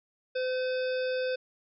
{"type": "harmonic tone", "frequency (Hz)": 511, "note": "C5", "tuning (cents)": -41, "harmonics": [1, 3, 5, 7, 9, 10], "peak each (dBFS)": [-28, -38, -42, -45, -47, -48], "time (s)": [0.35, 1.36], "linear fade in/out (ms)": 10, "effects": []}